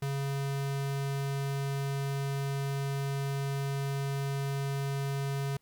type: tone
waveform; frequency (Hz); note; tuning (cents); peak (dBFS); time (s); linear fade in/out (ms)
square; 138.59; C#3; 0; -31; 0.02-5.57; 5
effects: pink hiss -73 dBFS RMS until 5.61 s